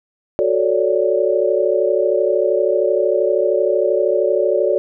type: chord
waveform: sine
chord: D major seventh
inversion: first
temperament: equal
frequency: 370 / 440 / 554.4 / 587.3 Hz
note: F#4 / A4 / C#5 / D5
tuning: 0 / 0 / 0 / 0 cents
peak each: -19 dBFS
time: 0.39-4.78 s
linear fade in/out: 0 ms
effects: none